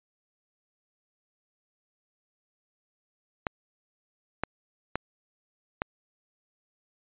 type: clicks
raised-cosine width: 0.5 ms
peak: -12 dBFS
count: 4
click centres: 3.468 / 4.436 / 4.956 / 5.819 s
effects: resampled to 8000 Hz